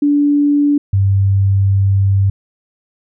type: tone pair in turn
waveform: sine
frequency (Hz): 289.6 / 98.02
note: D4 / G2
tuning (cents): -24 / 0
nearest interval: octave + perfect fifth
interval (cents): 1876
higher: first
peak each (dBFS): -9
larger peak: neither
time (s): 0.02-0.78 / 0.93-2.3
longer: second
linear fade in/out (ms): 5
effects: none